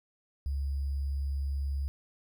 sine tone with sample-and-hold, 69.3 Hz, C#2, in tune, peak -29 dBFS, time 0.46-1.88 s, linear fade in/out 0 ms, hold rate 4900 Hz, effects none

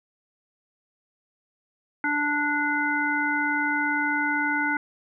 harmonic tone, 293.7 Hz, D4, in tune, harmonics 1 / 3 / 5 / 7, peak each -29 / -29 / -25 / -29 dBFS, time 2.04-4.77 s, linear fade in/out 2 ms, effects none

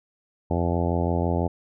harmonic tone, 86 Hz, F2, 26 cents flat, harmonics 1 / 2 / 3 / 4 / 5 / 6 / 7 / 8 / 9 / 10, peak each -25 / -28 / -30 / -31 / -32 / -33 / -33 / -34 / -35 / -35 dBFS, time 0.5-1.48 s, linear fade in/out 10 ms, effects none

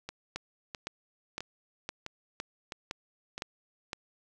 two click trains, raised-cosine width 0.2 ms, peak -21 / -18 dBFS, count 6 / 8, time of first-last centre 0.09-3.379 / 0.36-3.931 s, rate 1.52 / 1.96 Hz, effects none

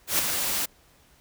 white noise with ADSR envelope, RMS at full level -21 dBFS, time 0.07-0.66 s, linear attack 120 ms, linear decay 6 ms, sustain -6 dB, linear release 10 ms, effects pink hiss -59 dBFS RMS until 1.2 s

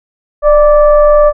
sine tone with frequency modulation, 595 Hz, D5, 22 cents sharp, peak -3 dBFS, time 0.42-1.33 s, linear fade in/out 50 ms, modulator 574 Hz, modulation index 0.64, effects none

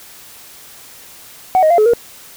sine tone with pitch steps, 747 / 625 / 690 / 428 / 471.2 Hz, F#5 / D#5 / F5 / A4 / A#4, +16 / +8 / -21 / -48 / +19 cents, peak -6 dBFS, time 1.55-1.935 s, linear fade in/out 0 ms, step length 77 ms, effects tanh soft clip ceiling -5 dBFS + white hiss -39 dBFS RMS until 2.36 s

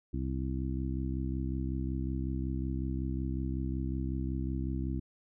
harmonic tone, 65.41 Hz, C2, in tune, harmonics 1 / 2 / 3 / 4 / 5, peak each -34 / -37 / -41 / -39 / -41 dBFS, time 0.13-5 s, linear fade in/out 10 ms, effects none

